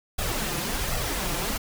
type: noise with flanger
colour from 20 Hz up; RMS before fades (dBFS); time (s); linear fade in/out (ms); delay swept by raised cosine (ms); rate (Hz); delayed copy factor
pink; -28; 0.18-1.58; 10; 1.5 to 5.9; 1.3; +0.65
effects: none